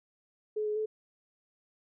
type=tone with pitch steps; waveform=sine; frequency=426.7 / 422.6 / 432.6 Hz; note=G#4 / G#4 / A4; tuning=+47 / +30 / -29 cents; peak=-29 dBFS; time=0.56-0.86 s; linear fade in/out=10 ms; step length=100 ms; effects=none